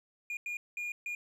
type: tone bursts at uneven times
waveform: triangle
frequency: 2427 Hz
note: D#7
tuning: 44 cents flat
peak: -33 dBFS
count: 4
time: 0.3-0.37 / 0.46-0.57 / 0.77-0.92 / 1.06-1.15 s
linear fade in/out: 2 ms
effects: none